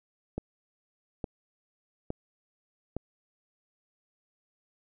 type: click train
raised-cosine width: 2 ms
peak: -19 dBFS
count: 4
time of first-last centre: 0.38-2.966 s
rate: 1.16 Hz
effects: none